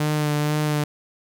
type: tone with vibrato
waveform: sawtooth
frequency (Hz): 150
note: D3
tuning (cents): +37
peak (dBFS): -16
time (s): 0-0.84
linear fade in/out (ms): 5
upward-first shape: sine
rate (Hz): 2.1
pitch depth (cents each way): 20
effects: none